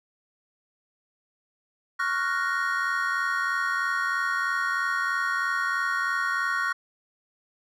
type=chord; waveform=triangle; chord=Gb major seventh; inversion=second; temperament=equal; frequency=1108.7 / 1396.9 / 1480 / 1864.7 Hz; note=Db6 / F6 / Gb6 / Bb6; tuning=0 / 0 / 0 / 0 cents; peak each=-28 dBFS; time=1.99-6.73 s; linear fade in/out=10 ms; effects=none